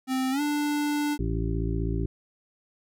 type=tone with pitch glide; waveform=square; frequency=260.7 to 294.3 Hz; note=C4 to D4; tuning=-6 to +4 cents; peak=-25 dBFS; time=0.07-1.18 s; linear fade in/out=50 ms; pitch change=+210 cents; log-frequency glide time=0.31-0.41 s
type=harmonic tone; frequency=55.7 Hz; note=A1; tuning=22 cents sharp; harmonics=1 / 2 / 3 / 5 / 6 / 7; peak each=-28 / -31 / -33 / -35 / -36 / -36 dBFS; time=1.19-2.06 s; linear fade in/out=5 ms
effects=none